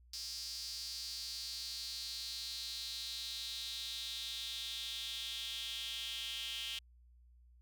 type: tone with high-pass filter sweep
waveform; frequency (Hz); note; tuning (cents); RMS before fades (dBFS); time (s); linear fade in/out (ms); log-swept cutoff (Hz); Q
square; 123.47; B2; 0; -43; 0.13-6.79; 5; 4900 to 3100; 5.6
effects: added 60 Hz sine -60 dBFS peak until 7.61 s